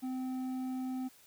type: tone with hard clipping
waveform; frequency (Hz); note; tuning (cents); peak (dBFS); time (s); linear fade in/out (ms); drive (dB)
sine; 257.8; C4; -26; -36; 0.02-1.09; 20; 6
effects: white hiss -61 dBFS RMS until 1.26 s